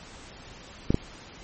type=clicks; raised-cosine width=3 ms; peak=-8 dBFS; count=2; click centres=0.905 / 0.944 s; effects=pink hiss -46 dBFS RMS until 1.43 s + MP3 32 kbps